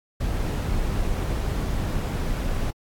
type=noise; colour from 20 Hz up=brown; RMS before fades=-25 dBFS; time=0.2-2.71 s; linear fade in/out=10 ms; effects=AAC 64 kbps